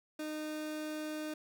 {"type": "tone", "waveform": "30% pulse", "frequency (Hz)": 307, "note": "D#4", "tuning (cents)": -23, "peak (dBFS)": -35, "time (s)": [0.19, 1.34], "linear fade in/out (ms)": 5, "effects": []}